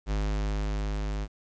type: tone with level ramp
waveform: square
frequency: 51.4 Hz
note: G#1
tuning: 17 cents flat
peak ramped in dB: -26 to -30 dBFS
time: 0.06-1.28 s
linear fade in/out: 50 ms
effects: resampled to 16000 Hz + 10-bit